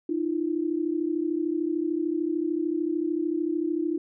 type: tone pair together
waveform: sine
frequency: 307.9 / 341.3 Hz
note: D#4 / F4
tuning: -18 / -40 cents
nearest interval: major second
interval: 178 cents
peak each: -27 dBFS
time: 0.09-3.98 s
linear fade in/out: 5 ms
effects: none